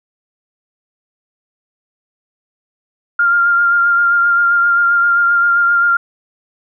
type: tone with vibrato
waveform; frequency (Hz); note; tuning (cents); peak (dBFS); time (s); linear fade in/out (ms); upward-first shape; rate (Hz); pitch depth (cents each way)
sine; 1398; F6; +1; -9; 3.19-5.97; 5; sine; 7.6; 20
effects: none